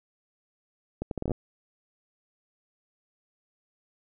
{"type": "accelerating click train", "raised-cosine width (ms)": 2, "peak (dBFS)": -17, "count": 9, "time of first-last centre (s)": [1.02, 1.317], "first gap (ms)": 92, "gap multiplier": 0.71, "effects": []}